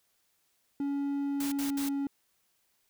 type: tone with pitch glide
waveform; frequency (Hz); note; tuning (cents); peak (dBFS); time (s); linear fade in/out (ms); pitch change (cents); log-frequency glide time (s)
triangle; 281.4 to 279; C#4 to C#4; +26 to +11; -27; 0.8-2.07; 2; -15; 1.22-1.9
type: noise bursts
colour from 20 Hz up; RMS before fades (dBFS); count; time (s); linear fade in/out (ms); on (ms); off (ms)
white; -39; 3; 1.4-1.89; 5; 120; 65
effects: white hiss -73 dBFS RMS until 2.89 s